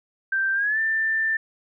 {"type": "tone with pitch glide", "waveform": "sine", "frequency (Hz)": [1568, 1780.5], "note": ["G6", "A6"], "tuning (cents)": [0, 20], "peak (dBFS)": -20, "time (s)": [0.32, 1.37], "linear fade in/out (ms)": 5, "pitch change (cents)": 220, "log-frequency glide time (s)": [0.54, 0.79], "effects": []}